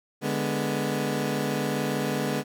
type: chord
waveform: 20% pulse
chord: G# diminished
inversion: second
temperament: equal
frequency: 146.83 / 207.7 / 246.9 Hz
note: D3 / G#3 / B3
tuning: 0 / 0 / 0 cents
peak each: -25 dBFS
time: 0.21-2.44 s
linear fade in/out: 50 ms
effects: none